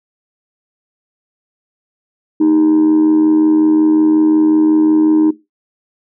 sine tone with amplitude modulation, 311.1 Hz, D#4, in tune, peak -3 dBFS, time 2.4-5.31 s, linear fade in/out 10 ms, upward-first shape sine, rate 85.5 Hz, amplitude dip 60%, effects noise-tail reverb RT60 0.2 s tail -17 dB re dry + tanh soft clip ceiling -5 dBFS

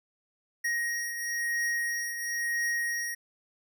square beating tone pair, 1880 / 1880.99 Hz, A#6 / A#6, +14 / +15 cents, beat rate 0.99 Hz, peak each -30 / -38 dBFS, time 0.64-3.15 s, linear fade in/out 10 ms, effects none

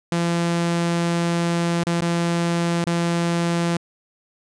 sawtooth tone with dropouts, 170.5 Hz, F3, 41 cents flat, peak -15 dBFS, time 0.12-3.77 s, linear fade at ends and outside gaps 2 ms, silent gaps 1.836-1.868 / 2.007-2.019 / 2.841-2.868 s, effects resampled to 22050 Hz

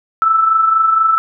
sine tone with amplitude modulation, 1318.5 Hz, E6, in tune, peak -7 dBFS, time 0.22-1.18 s, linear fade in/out 0 ms, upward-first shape sine, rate 24.2 Hz, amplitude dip 50%, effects none

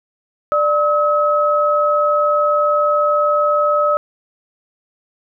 sine tone pair together, 592.2 / 1282 Hz, D5 / E6, +14 / -49 cents, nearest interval octave + minor second, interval 1337 cents, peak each -15 dBFS, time 0.52-3.97 s, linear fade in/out 0 ms, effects none

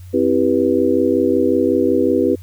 sine chord, C major seventh, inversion none, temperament just, 261.6 / 327 / 392.4 / 490.5 Hz, C4 / E4 / G4 / B4, 0 / -14 / +2 / -12 cents, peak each -18 dBFS, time 0.13-2.36 s, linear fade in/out 20 ms, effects added 91 Hz sine -33 dBFS peak until 2.42 s + white hiss -52 dBFS RMS until 2.42 s

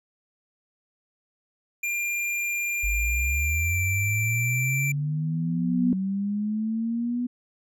square tone with pitch glide, 2394 to 2347 Hz, D7 to D7, +33 to -2 cents, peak -26 dBFS, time 1.83-4.92 s, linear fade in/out 5 ms, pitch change -35 cents, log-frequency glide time 3.31-3.8 s
sine linear sweep, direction up, 49 to 246.9 Hz, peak -24 dBFS, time 2.83-7.27 s, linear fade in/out 10 ms
sine tone with exponential growth, 246.9 Hz, B3, in tune, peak -18 dBFS, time 4.55-5.93 s, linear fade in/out 2 ms, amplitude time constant 300 ms
effects none

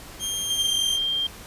20% pulse tone with pitch glide, 3200 to 3141 Hz, G7 to G7, +35 to +3 cents, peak -20 dBFS, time 0.19-0.99 s, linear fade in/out 50 ms, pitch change -32 cents, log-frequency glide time 0.43-0.77 s
sine tone, 3185 Hz, G7, 27 cents sharp, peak -22 dBFS, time 0.5-1.27 s, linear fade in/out 5 ms
effects pink hiss -42 dBFS RMS until 1.46 s + resampled to 32000 Hz

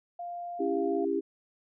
sine tone with pitch glide, 698.5 to 694.1 Hz, F5 to F5, 0 to -11 cents, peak -35 dBFS, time 0.19-1.05 s, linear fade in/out 5 ms, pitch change -11 cents, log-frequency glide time 0.61-0.91 s
sine chord, C# diminished, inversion none, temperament just, 277.2 / 332.6 / 399.1 Hz, C#4 / E4 / G4, 0 / +16 / +31 cents, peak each -33 / -31 / -29 dBFS, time 0.59-1.21 s, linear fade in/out 20 ms
effects none

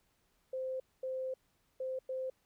sine tone bursts at uneven times, 520 Hz, C5, 11 cents flat, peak -35 dBFS, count 4, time 0.53-0.8 / 1.03-1.34 / 1.8-1.99 / 2.09-2.3 s, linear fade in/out 5 ms, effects pink hiss -75 dBFS RMS until 2.45 s

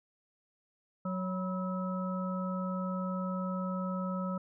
harmonic tone with a mistuned harmonic, 185 Hz, F#3, in tune, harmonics 1 / 3 / 5 / 7, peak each -33 / -40 / -46 / -40 dBFS, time 1.05-4.38 s, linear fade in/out 5 ms, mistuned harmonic 5, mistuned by +86 cents, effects none

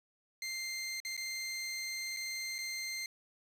20% pulse tone with dropouts, 2093 Hz, C7, in tune, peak -32 dBFS, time 0.42-3.06 s, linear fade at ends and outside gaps 2 ms, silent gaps 1.002-1.049 / 1.167-1.176 / 2.165-2.169 / 2.583-2.587 s, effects resampled to 32000 Hz + 10-bit

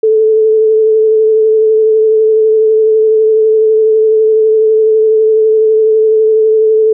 sine tone with vibrato, 437.2 Hz, A4, 11 cents flat, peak -5 dBFS, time 0.03-6.93 s, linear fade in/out 5 ms, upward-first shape triangle, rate 12 Hz, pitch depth 23 cents each way, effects none

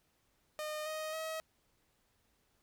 sawtooth tone with pitch steps, 611 / 624.2 / 637.7 Hz, D#5 / D#5 / D#5, -32 / +5 / +42 cents, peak -34 dBFS, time 0.59-1.4 s, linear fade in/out 0 ms, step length 270 ms, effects pink hiss -75 dBFS RMS until 2.62 s

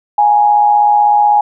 sine tone with amplitude modulation, 830.6 Hz, G#5, in tune, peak -4 dBFS, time 0.18-1.41 s, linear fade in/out 5 ms, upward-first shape sine, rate 116 Hz, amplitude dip 50%, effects none

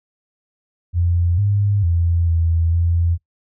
sine tone with pitch steps, 86.6 / 101.6 / 85 / 83 / 85 Hz, F2 / G#2 / F2 / E2 / F2, -14 / -38 / -46 / +12 / -46 cents, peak -14 dBFS, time 0.93-3.18 s, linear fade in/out 50 ms, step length 450 ms, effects noise-tail reverb RT60 0.1 s tail -20 dB re dry

